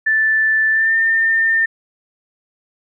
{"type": "tone with pitch glide", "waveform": "sine", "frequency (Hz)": [1760, 1806.3], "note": ["A6", "A6"], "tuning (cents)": [0, 45], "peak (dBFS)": -12, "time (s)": [0.06, 1.66], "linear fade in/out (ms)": 10, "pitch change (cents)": 45, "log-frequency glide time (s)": [0.71, 0.95], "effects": []}